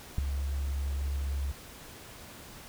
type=tone with ADSR envelope; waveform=sine; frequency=69.3 Hz; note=C#2; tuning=in tune; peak=-18 dBFS; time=0.18-1.52 s; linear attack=4 ms; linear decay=4 ms; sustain=-11 dB; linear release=10 ms; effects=pink hiss -48 dBFS RMS until 2.68 s